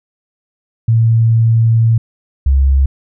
sine tone pair in turn, 113.9 / 67.73 Hz, A#2 / C#2, -40 / -40 cents, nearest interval major sixth, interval 900 cents, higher first, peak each -7 dBFS, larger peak neither, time 0.88-1.98 / 2.46-2.86 s, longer first, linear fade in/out 5 ms, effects none

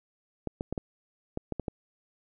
clicks, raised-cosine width 2 ms, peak -18 dBFS, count 8, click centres 0.473 / 0.609 / 0.726 / 0.778 / 1.374 / 1.523 / 1.597 / 1.682 s, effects none

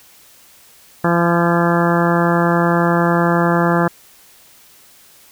harmonic tone with a mistuned harmonic, 170.9 Hz, F3, 37 cents flat, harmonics 1 / 2 / 3 / 4 / 5 / 6 / 7 / 8 / 9 / 10, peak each -16 / -19 / -21 / -22 / -23 / -24 / -24 / -25 / -26 / -26 dBFS, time 1.04-3.88 s, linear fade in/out 5 ms, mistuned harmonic 9, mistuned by +40 cents, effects white hiss -47 dBFS RMS until 5.31 s

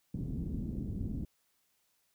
white low-pass noise, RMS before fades -37 dBFS, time 0.14-1.25 s, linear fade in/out 2 ms, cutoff 240 Hz, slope 24 dB/octave, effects white hiss -75 dBFS RMS until 2.14 s

